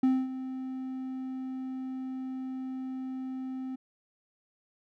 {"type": "tone with ADSR envelope", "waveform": "triangle", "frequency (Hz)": 260.4, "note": "C4", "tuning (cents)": -8, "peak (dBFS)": -18, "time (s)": [0.03, 3.76], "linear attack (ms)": 5, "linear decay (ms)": 240, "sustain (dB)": -14, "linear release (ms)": 11, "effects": []}